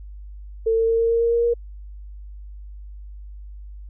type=tone with pitch steps; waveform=sine; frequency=449.8 / 452.9 / 456.1 / 459.3 / 462.4 / 465.7 / 468.9 / 472.2 Hz; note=A4 / A#4 / A#4 / A#4 / A#4 / A#4 / A#4 / A#4; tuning=+38 / -50 / -38 / -26 / -14 / -2 / +10 / +22 cents; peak=-16 dBFS; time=0.66-1.54 s; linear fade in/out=10 ms; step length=110 ms; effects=added 50 Hz sine -35 dBFS peak until 3.89 s